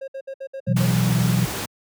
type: tone bursts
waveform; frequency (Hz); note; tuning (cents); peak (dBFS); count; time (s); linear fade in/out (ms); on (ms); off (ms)
triangle; 539; C#5; -49; -27; 7; 0.01-0.865; 10; 69; 62
type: chord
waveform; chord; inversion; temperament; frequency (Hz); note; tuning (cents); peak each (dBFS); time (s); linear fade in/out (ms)
sine; B suspended fourth; none; equal with one note detuned; 123.47 / 164.81 / 187.15; B2 / E3 / F#3; 0 / 0 / +20; -19 / -22 / -22; 0.67-1.46; 10
type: noise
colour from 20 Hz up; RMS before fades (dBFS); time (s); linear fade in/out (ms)
pink; -28; 0.76-1.66; 10
effects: high-pass 80 Hz 12 dB/octave